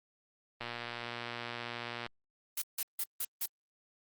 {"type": "click train", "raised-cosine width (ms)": 0.3, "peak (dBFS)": -23, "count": 174, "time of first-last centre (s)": [0.61, 2.064], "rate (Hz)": 119}
{"type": "noise bursts", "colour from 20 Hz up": "blue", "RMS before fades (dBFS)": -34, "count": 5, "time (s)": [2.57, 3.46], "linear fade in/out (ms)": 5, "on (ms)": 50, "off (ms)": 160}
{"effects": ["Opus 24 kbps"]}